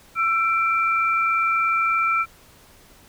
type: tone pair together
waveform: sine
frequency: 1338.3 / 2349 Hz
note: E6 / D7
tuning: +26 / 0 cents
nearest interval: minor seventh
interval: 974 cents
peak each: -19 / -23 dBFS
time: 0.15-2.26 s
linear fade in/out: 50 ms
effects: pink hiss -51 dBFS RMS until 3.08 s